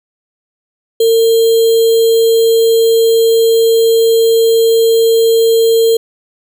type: tone with sample-and-hold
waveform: sine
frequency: 454.3 Hz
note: A#4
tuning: 45 cents flat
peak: -6 dBFS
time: 1-5.97 s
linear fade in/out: 5 ms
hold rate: 3675 Hz
effects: none